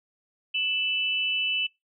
sine tone pair together, 2637 / 2983 Hz, E7 / F#7, 0 / +13 cents, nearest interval major second, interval 213 cents, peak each -27 dBFS, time 0.54-1.67 s, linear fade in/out 10 ms, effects noise-tail reverb RT60 0.2 s tail -23 dB re dry

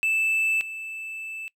triangle tone pair in turn, 2637 / 2637 Hz, E7 / E7, 0 / 0 cents, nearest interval unison, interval 0 cents, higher neither, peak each -19 / -31 dBFS, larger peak first, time 0.03-0.61 / 0.61-1.48 s, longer second, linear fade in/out 0 ms, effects noise-tail reverb RT60 0.1 s tail -22 dB re dry

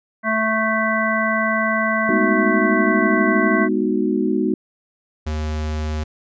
harmonic tone, 220 Hz, A3, in tune, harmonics 1 / 3 / 5 / 7 / 9, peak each -23 / -23 / -23 / -23 / -23 dBFS, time 0.23-3.69 s, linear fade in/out 50 ms
sine chord, G# minor seventh, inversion none, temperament equal, 207.7 / 246.9 / 311.1 / 370 Hz, G#3 / B3 / D#4 / F#4, 0 / 0 / 0 / 0 cents, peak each -22 dBFS, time 2.09-4.54 s, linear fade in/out 2 ms
square tone, 77 Hz, D#2, 17 cents flat, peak -22 dBFS, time 5.26-6.04 s, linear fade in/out 10 ms
effects resampled to 16000 Hz

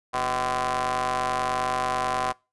sawtooth ring-modulated tone, 130.81 Hz, C3, in tune, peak -17 dBFS, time 0.13-2.33 s, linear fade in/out 20 ms, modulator 891 Hz, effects noise-tail reverb RT60 0.3 s tail -26 dB re dry + resampled to 24000 Hz

